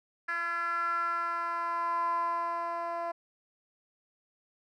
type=tone with band-pass filter sweep; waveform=10% pulse; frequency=340 Hz; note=F4; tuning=46 cents flat; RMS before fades=-32 dBFS; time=0.28-3.12 s; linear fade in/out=10 ms; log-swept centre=1600 to 790 Hz; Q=6; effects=none